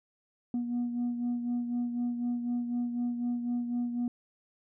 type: beating tone pair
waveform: sine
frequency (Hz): 240.9 / 244.9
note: B3 / B3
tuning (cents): -43 / -14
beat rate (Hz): 4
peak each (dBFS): -28 / -36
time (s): 0.54-4.08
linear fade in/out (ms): 2
effects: tanh soft clip ceiling -26 dBFS